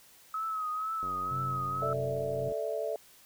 sine tone with vibrato, 1278 Hz, D#6, 46 cents sharp, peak -31 dBFS, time 0.34-1.93 s, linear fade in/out 2 ms, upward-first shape triangle, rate 2.1 Hz, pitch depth 60 cents each way
click train, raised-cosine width 2 ms, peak -33 dBFS, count 139, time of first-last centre 1.03-2.52 s, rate 92.6 Hz
sine tone with tremolo, 130.6 Hz, C3, 3 cents flat, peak -34 dBFS, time 1.31-2.49 s, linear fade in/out 5 ms, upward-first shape sine, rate 1.8 Hz, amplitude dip 50%
sine chord, A suspended fourth, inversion none, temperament equal, 440 / 587.3 / 659.3 Hz, A4 / D5 / E5, 0 / 0 / 0 cents, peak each -35 dBFS, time 1.82-2.96 s, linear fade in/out 2 ms
effects white hiss -58 dBFS RMS until 3.25 s

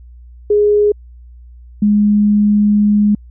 sine tone pair in turn, 415.3 / 207.7 Hz, G#4 / G#3, 0 / 0 cents, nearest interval octave, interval 1200 cents, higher first, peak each -8 dBFS, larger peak neither, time 0.5-0.92 / 1.82-3.15 s, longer second, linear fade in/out 5 ms, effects added 60 Hz sine -35 dBFS peak until 3.3 s

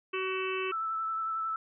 harmonic tone, 376.9 Hz, F#4, 32 cents sharp, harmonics 1 / 3 / 4 / 5 / 6 / 7 / 8, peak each -33 / -37 / -43 / -47 / -43 / -36 / -44 dBFS, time 0.13-0.72 s, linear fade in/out 10 ms
sine tone with vibrato, 1318.5 Hz, E6, in tune, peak -30 dBFS, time 0.72-1.56 s, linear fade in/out 2 ms, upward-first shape triangle, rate 11 Hz, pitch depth 21 cents each way
effects none

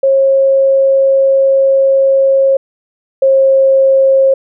sine tone pair in turn, 541 / 537.3 Hz, C#5 / C5, -42 / +46 cents, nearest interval unison, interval 12 cents, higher first, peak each -6 / -5 dBFS, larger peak second, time 0.03-2.57 / 3.22-4.34 s, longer first, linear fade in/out 5 ms, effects none

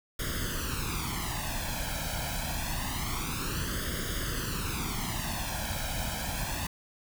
pink noise with flanger, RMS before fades -33 dBFS, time 0.19-6.67 s, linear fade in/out 5 ms, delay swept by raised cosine 0.59 to 1.29 ms, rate 0.26 Hz, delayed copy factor +0.8, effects none

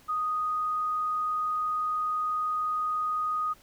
sine tone, 1243 Hz, D#6, 2 cents flat, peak -26 dBFS, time 0.08-3.54 s, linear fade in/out 20 ms, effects pink hiss -58 dBFS RMS until 3.62 s

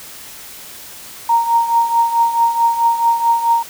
sine tone with tremolo, 929 Hz, A#5, 6 cents flat, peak -8 dBFS, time 1.29-3.63 s, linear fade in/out 5 ms, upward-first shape triangle, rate 4.6 Hz, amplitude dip 75%, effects white hiss -35 dBFS RMS until 3.69 s

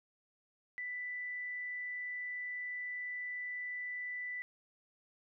sine tone, 1983 Hz, B6, 7 cents sharp, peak -38 dBFS, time 0.78-4.42 s, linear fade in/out 0 ms, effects none

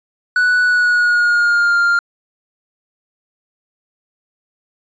triangle tone with pitch glide, 1480 to 1398.5 Hz, F#6 to F6, 0 to +2 cents, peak -9 dBFS, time 0.36-1.99 s, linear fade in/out 2 ms, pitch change -98 cents, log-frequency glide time 0.63-1.77 s, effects resampled to 16000 Hz

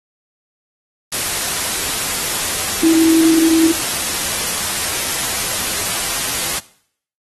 sine tone in noise, 324.8 Hz, E4, 26 cents flat, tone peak -9 dBFS, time 2.83-3.72 s, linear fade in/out 5 ms, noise white, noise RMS -20 dBFS, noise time 1.12-6.59 s, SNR +8 dB, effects noise-tail reverb RT60 0.6 s tail -19 dB re dry + AAC 32 kbps

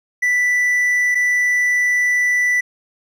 triangle tone pair in turn, 1975.5 / 1975.5 Hz, B6 / B6, 0 / 0 cents, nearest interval unison, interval 0 cents, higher neither, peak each -12 / -12 dBFS, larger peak neither, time 0.22-1.15 / 1.15-2.61 s, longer second, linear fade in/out 10 ms, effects none

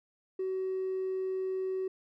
sine tone with hard clipping, 377.1 Hz, F#4, 33 cents sharp, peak -31 dBFS, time 0.39-1.88 s, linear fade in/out 5 ms, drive 1 dB, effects none

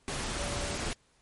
sine tone in noise, 575 Hz, D5, 37 cents flat, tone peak -41 dBFS, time 0.39-0.76 s, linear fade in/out 0 ms, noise pink, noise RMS -34 dBFS, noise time 0.08-0.93 s, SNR -10 dB, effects pink hiss -67 dBFS RMS until 1.21 s + MP3 48 kbps

